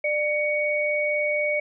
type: tone pair together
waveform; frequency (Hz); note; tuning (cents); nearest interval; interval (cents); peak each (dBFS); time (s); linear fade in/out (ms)
sine; 596 / 2239; D5 / C#7; +25 / +17; octave + major seventh; 2292; -24; 0.04-1.6; 5
effects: none